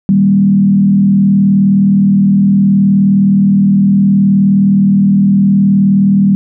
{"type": "tone with frequency modulation", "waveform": "sine", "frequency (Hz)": 196, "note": "G3", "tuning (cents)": 0, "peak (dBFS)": -5, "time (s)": [0.09, 6.35], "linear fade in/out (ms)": 0, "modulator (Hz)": 39.3, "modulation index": 0.64, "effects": []}